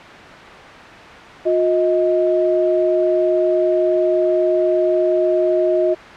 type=tone pair together; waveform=sine; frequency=358.2 / 630 Hz; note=F4 / D#5; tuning=+44 / +21 cents; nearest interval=minor seventh; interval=977 cents; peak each=-16 dBFS; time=1.45-5.95 s; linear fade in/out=20 ms; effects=white hiss -35 dBFS RMS until 6.16 s + low-pass 2000 Hz 12 dB/octave